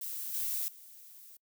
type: noise with level steps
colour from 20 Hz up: violet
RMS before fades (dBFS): -39 / -34 / -53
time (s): 0.01-1.37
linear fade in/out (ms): 5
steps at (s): 0.34 / 0.68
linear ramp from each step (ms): 2
effects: noise-tail reverb RT60 0.1 s tail -26 dB re dry